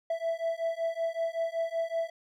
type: beating tone pair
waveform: triangle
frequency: 659.3 / 664.6 Hz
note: E5 / E5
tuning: 0 / +14 cents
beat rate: 5.3 Hz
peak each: -30 dBFS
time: 0.1-2.1 s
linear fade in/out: 5 ms
effects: none